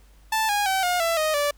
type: tone with pitch steps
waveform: sawtooth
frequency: 880 / 821.1 / 766.1 / 714.8 / 666.9 / 622.3 / 580.6 Hz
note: A5 / G#5 / G5 / F5 / E5 / D#5 / D5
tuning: 0 / -20 / -40 / +40 / +20 / 0 / -20 cents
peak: -17 dBFS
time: 0.32-1.51 s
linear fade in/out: 5 ms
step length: 170 ms
effects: added 50 Hz sine -50 dBFS peak until 1.57 s + pink hiss -60 dBFS RMS until 1.57 s